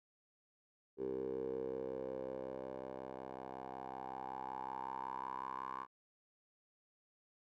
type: tone with band-pass filter sweep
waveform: 10% pulse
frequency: 65.41 Hz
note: C2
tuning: in tune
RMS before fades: -44 dBFS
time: 0.97-5.87 s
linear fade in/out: 50 ms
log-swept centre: 410 to 1100 Hz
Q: 7
effects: none

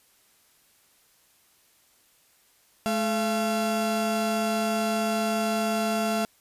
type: tone pair together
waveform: 35% pulse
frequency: 214.9 / 680 Hz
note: A3 / F5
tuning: -41 / -46 cents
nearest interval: octave + minor sixth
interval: 1995 cents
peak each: -25 dBFS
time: 2.86-6.25 s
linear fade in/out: 0 ms
effects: white hiss -62 dBFS RMS until 6.4 s + resampled to 32000 Hz

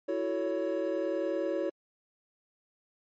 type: chord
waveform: triangle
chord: F# minor seventh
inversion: third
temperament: equal with one note detuned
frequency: 329.6 / 370 / 440 / 559.8 Hz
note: E4 / F#4 / A4 / C#5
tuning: 0 / 0 / 0 / +17 cents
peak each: -32 / -33 / -36 / -30 dBFS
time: 0.08-1.7 s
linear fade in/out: 10 ms
effects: MP3 32 kbps

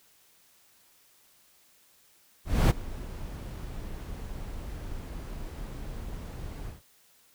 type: noise with ADSR envelope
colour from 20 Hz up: brown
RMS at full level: -17 dBFS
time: 2.45-6.82 s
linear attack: 250 ms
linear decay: 19 ms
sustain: -21 dB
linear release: 150 ms
effects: white hiss -62 dBFS RMS until 7.34 s

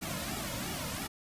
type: noise with flanger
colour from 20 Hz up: pink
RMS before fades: -37 dBFS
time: 0.01-1.08 s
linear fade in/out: 20 ms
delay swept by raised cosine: 1.9 to 2.61 ms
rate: 2.9 Hz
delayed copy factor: -0.85
effects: resampled to 32000 Hz

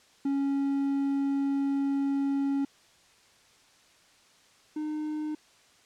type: tone pair in turn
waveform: triangle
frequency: 277.2 / 305.4 Hz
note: C#4 / D#4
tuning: 0 / -32 cents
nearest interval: major second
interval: 168 cents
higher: second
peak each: -23 / -28 dBFS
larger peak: first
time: 0.25-2.65 / 4.76-5.35 s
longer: first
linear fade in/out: 5 ms
effects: white hiss -60 dBFS RMS until 5.85 s + low-pass 7000 Hz 12 dB/octave

